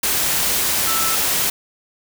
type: tone in noise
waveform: sine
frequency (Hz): 1321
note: E6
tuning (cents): +3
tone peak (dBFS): -24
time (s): 0.87-1.15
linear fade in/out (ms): 5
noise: white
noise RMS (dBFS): -19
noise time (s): 0.03-1.5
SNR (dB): -8
effects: none